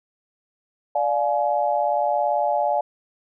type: chord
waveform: sine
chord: D diminished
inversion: none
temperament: just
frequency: 587.3 / 704.8 / 845.8 Hz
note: D5 / F5 / Ab5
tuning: 0 / +16 / +31 cents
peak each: -23 dBFS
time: 0.95-2.81 s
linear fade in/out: 5 ms
effects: none